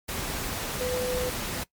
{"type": "tone in noise", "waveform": "sine", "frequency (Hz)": 501, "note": "B4", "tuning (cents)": 25, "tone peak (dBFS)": -27, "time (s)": [0.8, 1.3], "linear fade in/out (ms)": 10, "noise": "pink", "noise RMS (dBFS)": -32, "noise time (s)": [0.08, 1.64], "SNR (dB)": 2, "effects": ["noise-tail reverb RT60 0.1 s tail -20 dB re dry", "MP3 96 kbps"]}